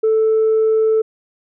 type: tone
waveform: sine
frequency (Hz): 440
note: A4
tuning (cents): 0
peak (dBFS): -10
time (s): 0.03-1.02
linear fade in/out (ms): 10
effects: tanh soft clip ceiling -9 dBFS